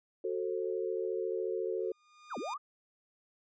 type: chord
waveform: sine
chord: F# diminished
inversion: none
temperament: just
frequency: 370 / 444 / 532.8 Hz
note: F#4 / A4 / C5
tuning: 0 / +16 / +31 cents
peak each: -35 / -35 / -40 dBFS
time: 0.24-1.92 s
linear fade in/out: 5 ms
type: tone with exponential growth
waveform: sawtooth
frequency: 1217 Hz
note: D#6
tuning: 39 cents flat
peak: -35 dBFS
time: 1.8-2.54 s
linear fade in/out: 5 ms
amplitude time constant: 160 ms
type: linear two-way sweep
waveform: sine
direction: down then up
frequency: 1660 to 202.6 to 1276 Hz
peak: -36 dBFS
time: 2.3-2.58 s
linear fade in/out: 20 ms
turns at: 2.38 s
effects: resampled to 16000 Hz